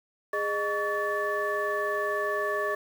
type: tone cluster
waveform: sine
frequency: 413 / 614 / 1131 / 1750 Hz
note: G#4 / D#5 / C#6 / A6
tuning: -10 / -23 / +34 / -10 cents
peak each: -31 dBFS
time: 0.33-2.75 s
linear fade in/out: 5 ms
effects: tanh soft clip ceiling -17 dBFS + 8-bit